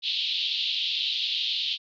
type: band-pass noise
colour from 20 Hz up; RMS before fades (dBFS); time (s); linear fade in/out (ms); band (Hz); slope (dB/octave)
pink; -28; 0.02-1.78; 50; 3000 to 4100; 48
effects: none